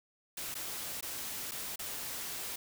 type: noise with dropouts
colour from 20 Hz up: white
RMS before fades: -40 dBFS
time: 0.37-2.56 s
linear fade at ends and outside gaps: 5 ms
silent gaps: 0.543-0.551 / 1.009-1.025 / 1.512-1.517 / 1.759-1.791 s
effects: none